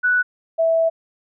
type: tone pair in turn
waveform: sine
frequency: 1480 / 655.7 Hz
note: F#6 / E5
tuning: 0 / -9 cents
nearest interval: octave + major second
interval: 1409 cents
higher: first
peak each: -14 dBFS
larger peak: neither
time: 0.03-0.23 / 0.58-0.9 s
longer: second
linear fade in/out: 20 ms
effects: none